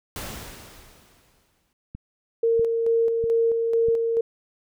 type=noise with exponential decay; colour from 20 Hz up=pink; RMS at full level=-32 dBFS; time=0.16-1.73 s; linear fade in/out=1 ms; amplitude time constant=340 ms
type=click train; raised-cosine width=5 ms; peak=-23 dBFS; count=4; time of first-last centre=1.95-3.885 s; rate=1.55 Hz
type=tone with tremolo; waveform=sine; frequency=459.1 Hz; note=A#4; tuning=26 cents flat; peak=-17 dBFS; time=2.43-4.21 s; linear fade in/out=5 ms; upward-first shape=square; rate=2.3 Hz; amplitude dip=35%
effects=none